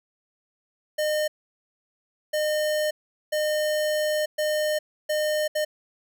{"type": "tone bursts at uneven times", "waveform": "square", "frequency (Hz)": 609, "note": "D#5", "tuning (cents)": -37, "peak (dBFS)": -23, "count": 6, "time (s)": [[0.98, 1.28], [2.33, 2.91], [3.32, 4.26], [4.38, 4.79], [5.09, 5.48], [5.55, 5.65]], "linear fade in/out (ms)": 10, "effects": []}